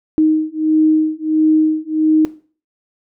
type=beating tone pair; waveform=sine; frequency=311.4 / 312.9 Hz; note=D#4 / D#4; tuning=+2 / +10 cents; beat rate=1.5 Hz; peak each=-15 / -14 dBFS; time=0.18-2.25 s; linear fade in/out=0 ms; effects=noise-tail reverb RT60 0.4 s tail -17 dB re dry